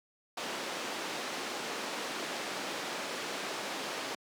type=band-pass noise; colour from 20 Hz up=pink; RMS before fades=-38 dBFS; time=0.37-4.15 s; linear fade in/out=5 ms; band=320 to 5900 Hz; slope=12 dB/octave; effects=high-pass 150 Hz 12 dB/octave